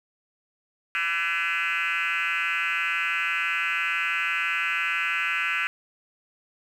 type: tone with frequency modulation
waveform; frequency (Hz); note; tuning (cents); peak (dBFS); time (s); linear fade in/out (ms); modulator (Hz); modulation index
sine; 2035; C7; -49; -22; 0.95-5.67; 0; 172; 4.2
effects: tanh soft clip ceiling -19 dBFS + 9-bit